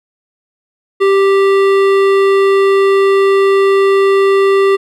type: tone with hard clipping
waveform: sine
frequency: 392 Hz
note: G4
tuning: in tune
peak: -9 dBFS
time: 1-4.77 s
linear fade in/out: 20 ms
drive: 14 dB
effects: none